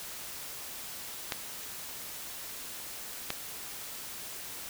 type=clicks; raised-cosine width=0.2 ms; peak=-13 dBFS; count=2; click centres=1.322 / 3.304 s; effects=white hiss -42 dBFS RMS until 4.69 s